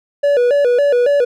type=tone with vibrato; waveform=triangle; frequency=528 Hz; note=C5; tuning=16 cents sharp; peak=-8 dBFS; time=0.23-1.25 s; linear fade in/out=10 ms; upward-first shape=square; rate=3.6 Hz; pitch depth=140 cents each way; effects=none